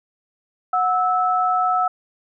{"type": "tone pair together", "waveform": "sine", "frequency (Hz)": [733, 1308], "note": ["F#5", "E6"], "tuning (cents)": [-16, -14], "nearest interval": "minor seventh", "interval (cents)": 1002, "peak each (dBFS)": [-19, -19], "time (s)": [0.73, 1.88], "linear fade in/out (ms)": 5, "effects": []}